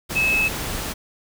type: tone in noise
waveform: sine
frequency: 2593 Hz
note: E7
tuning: 29 cents flat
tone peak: -17 dBFS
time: 0.15-0.49 s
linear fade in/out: 20 ms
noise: pink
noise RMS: -28 dBFS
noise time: 0.09-0.94 s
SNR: +8 dB
effects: none